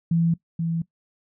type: tone pair in turn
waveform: sine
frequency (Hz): 167.1 / 165.85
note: E3 / E3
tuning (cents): +24 / +11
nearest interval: unison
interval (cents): 13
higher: first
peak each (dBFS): -17 / -22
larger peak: first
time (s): 0.11-0.34 / 0.59-0.82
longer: neither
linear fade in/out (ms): 5
effects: noise-tail reverb RT60 0.1 s tail -19 dB re dry